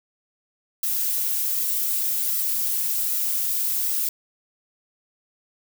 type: noise with flanger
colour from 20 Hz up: violet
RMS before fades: -24 dBFS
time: 0.83-4.09 s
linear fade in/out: 2 ms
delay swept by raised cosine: 1.5 to 4.6 ms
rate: 1.3 Hz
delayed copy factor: +0.5
effects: none